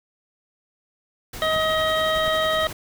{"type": "noise with tremolo", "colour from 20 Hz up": "pink", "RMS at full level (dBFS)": -34, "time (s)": [1.33, 2.73], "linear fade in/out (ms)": 5, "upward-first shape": "sine", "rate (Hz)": 11, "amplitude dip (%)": 30}
{"type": "harmonic tone", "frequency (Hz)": 632, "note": "D#5", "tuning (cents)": 27, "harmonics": [1, 2, 3, 5, 6], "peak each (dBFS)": [-22, -25, -27, -29, -30], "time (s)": [1.42, 2.67], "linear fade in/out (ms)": 0}
{"type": "clicks", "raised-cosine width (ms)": 5, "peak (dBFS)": -23, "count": 2, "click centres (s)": [1.563, 2.279]}
{"effects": []}